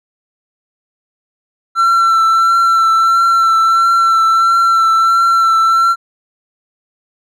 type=tone with vibrato; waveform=triangle; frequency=1346 Hz; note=E6; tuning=36 cents sharp; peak=-6 dBFS; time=1.75-5.96 s; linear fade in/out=50 ms; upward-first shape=triangle; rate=1.5 Hz; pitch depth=21 cents each way; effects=none